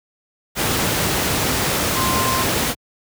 sine tone in noise, 1046.5 Hz, C6, in tune, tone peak -21 dBFS, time 1.94-2.46 s, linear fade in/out 50 ms, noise pink, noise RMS -19 dBFS, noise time 0.55-2.75 s, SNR -5 dB, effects high-pass 80 Hz 12 dB/octave

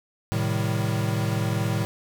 square chord, A half-diminished seventh, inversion none, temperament equal, 110 / 130.81 / 155.56 / 196 Hz, A2 / C3 / Eb3 / G3, 0 / 0 / 0 / 0 cents, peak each -26 / -32 / -30 / -32 dBFS, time 0.32-1.85 s, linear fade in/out 0 ms, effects none

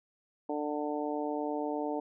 harmonic tone, 148.6 Hz, D3, 21 cents sharp, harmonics 2 / 3 / 4 / 5 / 6, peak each -35 / -37 / -38 / -39 / -40 dBFS, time 0.49-2 s, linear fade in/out 5 ms, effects none

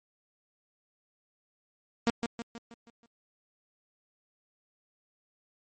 sawtooth tone with echo, 233.1 Hz, A#3, in tune, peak -19 dBFS, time 2.07-2.1 s, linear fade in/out 0 ms, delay 160 ms, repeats 6, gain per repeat -6 dB, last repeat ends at 3.06 s, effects MP3 32 kbps

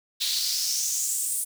pink noise with high-pass filter sweep, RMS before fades -27 dBFS, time 0.2-1.45 s, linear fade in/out 20 ms, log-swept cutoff 3800 to 9500 Hz, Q 3.9, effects none

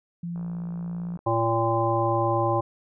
sine tone with pitch glide, 171.7 to 173.19 Hz, F3 to F3, -29 to -14 cents, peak -29 dBFS, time 0.23-1.17 s, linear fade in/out 5 ms, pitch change +15 cents, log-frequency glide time 0.84-1.05 s
click train, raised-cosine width 1 ms, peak -33 dBFS, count 49, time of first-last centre 0.36-1.19 s, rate 57.8 Hz
harmonic tone, 114.5 Hz, A#2, 31 cents flat, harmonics 1 / 3 / 5 / 7 / 9, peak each -27 / -27 / -27 / -27 / -27 dBFS, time 1.26-2.61 s, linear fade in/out 10 ms
effects none

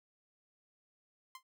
sawtooth tone with exponential decay, 1043 Hz, C6, 6 cents flat, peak -40 dBFS, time 1.35-1.43 s, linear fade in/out 2 ms, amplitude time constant 17 ms, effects none

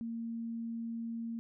sine tone, 230 Hz, A#3, 23 cents flat, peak -36 dBFS, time 0.01-1.39 s, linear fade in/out 0 ms, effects none

